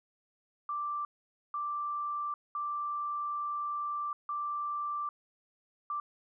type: tone bursts at uneven times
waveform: sine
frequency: 1175 Hz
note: D6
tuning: 1 cent sharp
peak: -32 dBFS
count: 5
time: 0.69-1.05 / 1.54-2.34 / 2.55-4.13 / 4.29-5.09 / 5.9-6 s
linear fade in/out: 2 ms
effects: none